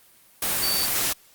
sine tone in noise, 4563 Hz, C#8, 49 cents sharp, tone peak -25 dBFS, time 0.62-0.86 s, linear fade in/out 5 ms, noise white, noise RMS -24 dBFS, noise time 0.42-1.13 s, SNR -4 dB, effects white hiss -55 dBFS RMS until 1.34 s + Opus 32 kbps

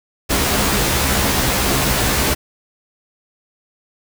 pink noise with comb filter, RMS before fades -17 dBFS, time 0.29-2.35 s, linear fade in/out 20 ms, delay 15 ms, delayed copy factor +0.85, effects none

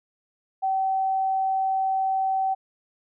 sine tone, 767 Hz, G5, 38 cents flat, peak -21 dBFS, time 0.62-2.55 s, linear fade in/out 20 ms, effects none

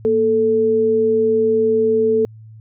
sine tone pair together, 233.1 / 440 Hz, A#3 / A4, 0 / 0 cents, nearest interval major seventh, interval 1100 cents, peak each -22 / -13 dBFS, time 0.05-2.25 s, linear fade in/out 0 ms, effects added 110 Hz sine -37 dBFS peak until 2.6 s

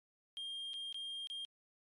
sine tone with dropouts, 3211 Hz, G7, 41 cents sharp, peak -38 dBFS, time 0.37-1.45 s, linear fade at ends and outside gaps 0 ms, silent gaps 0.734-0.74 / 0.926-0.944 / 1.271-1.3 s, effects tanh soft clip ceiling -40 dBFS + MP3 48 kbps

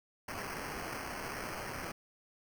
white noise with sample-and-hold, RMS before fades -41 dBFS, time 0.28-1.92 s, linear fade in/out 5 ms, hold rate 3675 Hz, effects none

